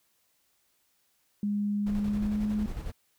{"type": "tone with pitch glide", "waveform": "sine", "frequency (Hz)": [205.3, 210.9], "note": ["G#3", "G#3"], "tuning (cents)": [-20, 27], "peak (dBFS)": -26, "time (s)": [1.43, 2.66], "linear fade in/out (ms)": 2, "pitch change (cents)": 47, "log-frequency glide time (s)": [1.95, 2.45]}
{"type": "noise with tremolo", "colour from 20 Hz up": "brown", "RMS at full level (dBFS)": -36, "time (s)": [1.86, 2.92], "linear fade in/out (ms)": 10, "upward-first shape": "square", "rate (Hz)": 11, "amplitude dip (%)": 40}
{"effects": ["white hiss -71 dBFS RMS until 3.18 s"]}